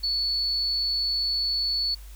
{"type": "tone", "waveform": "sine", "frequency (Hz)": 4435, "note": "C#8", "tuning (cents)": 0, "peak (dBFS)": -23, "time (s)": [0.03, 1.95], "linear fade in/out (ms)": 10, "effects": ["added 50 Hz sine -40 dBFS peak until 2.15 s", "white hiss -53 dBFS RMS until 2.15 s"]}